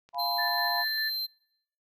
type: click train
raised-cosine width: 0.2 ms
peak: -38 dBFS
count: 14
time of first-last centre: 0.09-0.816 s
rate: 17.9 Hz
type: chord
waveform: sine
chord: F diminished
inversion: none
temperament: equal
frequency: 698.5 / 830.6 / 987.8 Hz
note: F5 / Ab5 / Cb6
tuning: 0 / 0 / 0 cents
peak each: -32 / -35 / -33 dBFS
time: 0.13-0.85 s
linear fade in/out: 50 ms
type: tone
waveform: square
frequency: 4121 Hz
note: C8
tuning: 27 cents flat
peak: -30 dBFS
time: 0.18-1.27 s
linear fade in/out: 20 ms
type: tone with tremolo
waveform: sine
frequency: 1761 Hz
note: A6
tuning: 1 cent sharp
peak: -29 dBFS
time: 0.38-1.1 s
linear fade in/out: 10 ms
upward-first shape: square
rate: 5 Hz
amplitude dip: 30%
effects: noise-tail reverb RT60 0.8 s tail -25 dB re dry